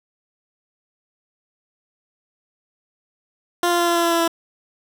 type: tone with pitch steps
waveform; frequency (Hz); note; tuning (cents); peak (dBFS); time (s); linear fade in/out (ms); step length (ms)
15% pulse; 349.2 / 347 / 344.8 / 342.6 / 340.4 / 338.3 / 336.1 / 334; F4 / F4 / F4 / F4 / F4 / E4 / E4 / E4; 0 / -11 / -22 / -33 / -44 / +45 / +34 / +23; -10; 3.63-4.278; 2; 81
effects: none